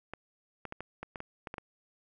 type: clicks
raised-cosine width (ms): 0.5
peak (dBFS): -24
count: 10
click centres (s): 0.136 / 0.653 / 0.724 / 0.806 / 1.03 / 1.158 / 1.204 / 1.472 / 1.541 / 1.582
effects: none